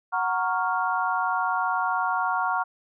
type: chord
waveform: sine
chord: Gb major seventh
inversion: none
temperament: equal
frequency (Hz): 740 / 932.3 / 1108.7 / 1396.9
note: Gb5 / Bb5 / Db6 / F6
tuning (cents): 0 / 0 / 0 / 0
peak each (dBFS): -28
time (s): 0.12-2.64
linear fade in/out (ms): 20
effects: none